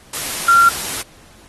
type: tone in noise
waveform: sine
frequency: 1377 Hz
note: F6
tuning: 25 cents flat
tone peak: -7 dBFS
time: 0.48-0.69 s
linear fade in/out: 5 ms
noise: white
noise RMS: -24 dBFS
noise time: 0.13-1.02 s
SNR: +14 dB
effects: pink hiss -47 dBFS RMS until 1.48 s + AAC 32 kbps